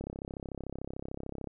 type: click train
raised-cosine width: 2 ms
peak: -25 dBFS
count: 50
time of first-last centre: 0.01-1.473 s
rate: 33.5 Hz
effects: none